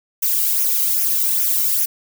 violet noise with flanger, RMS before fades -18 dBFS, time 0.22-1.86 s, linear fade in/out 10 ms, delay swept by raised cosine 0.23 to 1.19 ms, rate 2.5 Hz, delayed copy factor -0.6, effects none

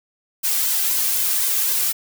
blue noise with flanger, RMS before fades -20 dBFS, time 0.43-1.93 s, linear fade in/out 20 ms, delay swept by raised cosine 1.9 to 2.58 ms, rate 3.9 Hz, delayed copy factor +0.65, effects none

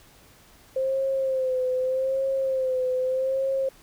sine tone with vibrato, 523.3 Hz, C5, in tune, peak -22 dBFS, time 0.76-3.69 s, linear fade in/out 5 ms, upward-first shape sine, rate 0.82 Hz, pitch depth 48 cents each way, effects pink hiss -54 dBFS RMS until 3.82 s

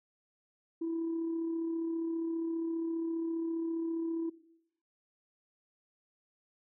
sine tone with amplitude modulation, 330 Hz, E4, 2 cents sharp, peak -29 dBFS, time 0.81-4.3 s, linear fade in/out 10 ms, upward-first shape sine, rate 34.9 Hz, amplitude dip 35%, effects noise-tail reverb RT60 0.8 s tail -19 dB re dry + tanh soft clip ceiling -28 dBFS

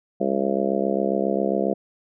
harmonic tone, 67.4 Hz, C#2, 48 cents flat, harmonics 3 / 4 / 5 / 6 / 7 / 8 / 9 / 10, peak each -26 / -32 / -28 / -27 / -29 / -27 / -32 / -28 dBFS, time 0.2-1.74 s, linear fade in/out 10 ms, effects none

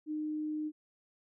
sine tone, 305.8 Hz, D#4, 30 cents flat, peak -33 dBFS, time 0.06-0.72 s, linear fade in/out 50 ms, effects none

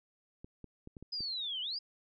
clicks, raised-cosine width 3 ms, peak -34 dBFS, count 6, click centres 0.445 / 0.643 / 0.874 / 0.968 / 1.026 / 1.206 s
sine linear two-way sweep, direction down then up, 5040 to 2894 to 5040 Hz, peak -35 dBFS, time 1.12-1.79 s, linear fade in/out 10 ms, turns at 1.61 s
effects none

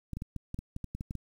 clicks, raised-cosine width 5 ms, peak -24 dBFS, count 12, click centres 0.133 / 0.17 / 0.221 / 0.363 / 0.544 / 0.59 / 0.764 / 0.843 / 0.95 / 1.009 / 1.109 / 1.153 s, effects 9-bit

